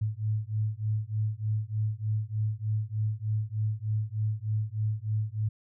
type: beating tone pair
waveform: sine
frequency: 106.1 / 109.4 Hz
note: G#2 / A2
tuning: +38 / -9 cents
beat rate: 3.3 Hz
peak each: -30 dBFS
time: 0.01-5.49 s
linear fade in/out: 10 ms
effects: none